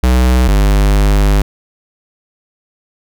square tone pair in turn, 62.7 / 50.24 Hz, B1 / G1, +27 / +43 cents, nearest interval major third, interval 384 cents, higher first, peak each -8 dBFS, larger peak neither, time 0.03-0.48 / 0.48-1.42 s, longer second, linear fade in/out 5 ms, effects none

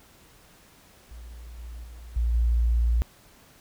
sine tone with level steps, 58.27 Hz, A#1, in tune, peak -39 / -36 / -40 / -21 / -19 dBFS, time 1.11-3.02 s, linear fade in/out 0 ms, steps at 1.58 / 1.84 / 2.16 / 2.34 s, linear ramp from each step 5 ms, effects pink hiss -55 dBFS RMS until 3.6 s

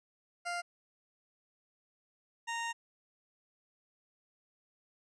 20% pulse tone pair in turn, 698.5 / 927.3 Hz, F5 / A#5, 0 / -9 cents, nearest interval perfect fourth, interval 491 cents, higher second, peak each -30 / -30 dBFS, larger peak neither, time 0.45-0.62 / 2.47-2.73 s, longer second, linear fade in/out 20 ms, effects resampled to 22050 Hz

